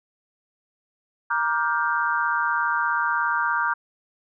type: chord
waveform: sine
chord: G minor seventh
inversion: first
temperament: just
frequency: 940.8 / 1176 / 1411.2 / 1568 Hz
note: Bb5 / D6 / F6 / G6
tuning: +16 / +2 / +18 / 0 cents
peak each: -26 dBFS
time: 1.3-3.74 s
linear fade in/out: 10 ms
effects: none